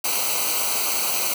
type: noise with comb filter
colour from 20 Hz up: white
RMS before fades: -23 dBFS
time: 0.04-1.34 s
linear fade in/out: 5 ms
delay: 0.57 ms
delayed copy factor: -0.85
effects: none